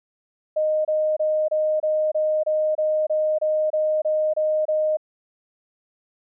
sine tone bursts, 618 Hz, D#5, 12 cents flat, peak -18 dBFS, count 14, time 0.56-4.971 s, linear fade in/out 10 ms, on 290 ms, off 27 ms, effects none

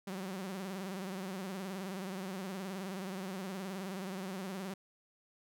sawtooth tone with vibrato, 190 Hz, F#3, 46 cents sharp, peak -35 dBFS, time 0.07-4.74 s, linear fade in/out 5 ms, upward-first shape sine, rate 19 Hz, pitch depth 96 cents each way, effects none

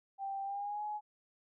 sine tone with pitch glide, 785 to 841.3 Hz, G5 to G#5, +2 to +22 cents, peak -36 dBFS, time 0.18-1.01 s, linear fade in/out 50 ms, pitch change +120 cents, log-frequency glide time 0.43-0.83 s, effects none

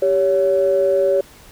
sine tone pair together, 392 / 561.8 Hz, G4 / C#5, 0 / +23 cents, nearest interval tritone, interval 623 cents, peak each -17 / -14 dBFS, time 0.02-1.21 s, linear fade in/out 5 ms, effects tanh soft clip ceiling -6 dBFS + pink hiss -45 dBFS RMS until 1.51 s

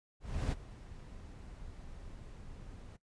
brown noise with ADSR envelope, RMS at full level -31 dBFS, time 0.2-2.97 s, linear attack 320 ms, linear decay 23 ms, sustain -18 dB, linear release 14 ms, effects noise-tail reverb RT60 0.1 s tail -17 dB re dry + resampled to 22050 Hz

